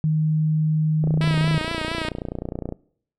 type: tone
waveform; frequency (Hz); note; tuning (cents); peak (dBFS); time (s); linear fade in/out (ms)
sine; 155.56; D#3; 0; -17; 0.04-1.58; 0
type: click train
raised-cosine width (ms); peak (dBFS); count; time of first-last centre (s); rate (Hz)
2; -15; 51; 1.04-2.724; 29.7
type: tone with vibrato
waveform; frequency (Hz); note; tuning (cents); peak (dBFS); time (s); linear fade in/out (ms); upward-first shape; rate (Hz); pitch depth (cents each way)
5% pulse; 322.5; E4; -38; -15; 1.21-2.09; 2; triangle; 4.4; 72
effects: noise-tail reverb RT60 0.6 s tail -22 dB re dry + low-pass 6000 Hz 12 dB/octave